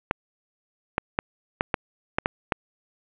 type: clicks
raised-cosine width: 0.5 ms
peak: -6 dBFS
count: 8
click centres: 0.111 / 0.981 / 1.189 / 1.609 / 1.742 / 2.185 / 2.259 / 2.522 s
effects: resampled to 8000 Hz + 8-bit